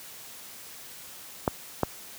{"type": "clicks", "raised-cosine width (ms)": 1, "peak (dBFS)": -8, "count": 2, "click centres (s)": [1.478, 1.833], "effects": ["white hiss -45 dBFS RMS until 2.18 s", "high-pass 60 Hz 12 dB/octave"]}